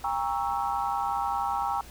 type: chord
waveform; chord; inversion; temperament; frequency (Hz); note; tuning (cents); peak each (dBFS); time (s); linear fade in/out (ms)
sine; G diminished seventh; none; equal with one note detuned; 801.9 / 932.3 / 1108.7 / 1318.5; G5 / Bb5 / Db6 / Fb6; +39 / 0 / 0 / 0; -29 / -31 / -34 / -34; 0.04-1.81; 2
effects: added 60 Hz sine -49 dBFS peak until 1.9 s + pink hiss -49 dBFS RMS until 1.9 s